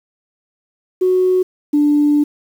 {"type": "tone pair in turn", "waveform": "sine", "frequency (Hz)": [368.9, 293.9], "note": ["F#4", "D4"], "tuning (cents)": [-5, 1], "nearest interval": "major third", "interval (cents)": 394, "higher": "first", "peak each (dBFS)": [-10, -9], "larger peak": "second", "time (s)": [[1.01, 1.43], [1.73, 2.24]], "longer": "second", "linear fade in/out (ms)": 10, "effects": ["tanh soft clip ceiling -5 dBFS", "7-bit"]}